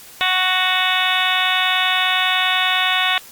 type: harmonic tone with a mistuned harmonic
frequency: 370 Hz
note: F#4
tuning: in tune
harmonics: 2 / 3 / 4 / 5 / 6 / 7 / 8 / 9 / 10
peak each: -24 / -24 / -24 / -24 / -24 / -24 / -24 / -24 / -24 dBFS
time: 0.21-3.18 s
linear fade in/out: 0 ms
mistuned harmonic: 9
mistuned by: +57 cents
effects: white hiss -41 dBFS RMS until 3.31 s + Opus 48 kbps